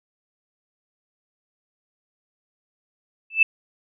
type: tone with exponential growth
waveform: sine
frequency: 2637 Hz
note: E7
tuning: in tune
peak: -8 dBFS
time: 3.3-3.43 s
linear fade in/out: 5 ms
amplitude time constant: 28 ms
effects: none